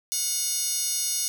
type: tone with high-pass filter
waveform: 10% pulse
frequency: 725 Hz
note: F#5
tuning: 35 cents flat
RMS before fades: -27 dBFS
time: 0.12-1.28 s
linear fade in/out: 0 ms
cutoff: 6800 Hz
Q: 7.5
effects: 9-bit